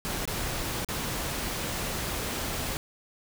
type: noise with dropouts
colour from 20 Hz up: pink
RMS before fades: -32 dBFS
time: 0.05-2.77 s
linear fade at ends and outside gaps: 0 ms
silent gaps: 0.254-0.276 / 0.847-0.887 s
effects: none